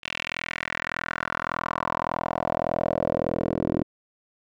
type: tone with band-pass filter sweep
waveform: 10% pulse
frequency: 41.73 Hz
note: E1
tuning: 22 cents sharp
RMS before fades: -28 dBFS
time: 0.03-3.83 s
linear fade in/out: 10 ms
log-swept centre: 2800 to 360 Hz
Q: 3
effects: none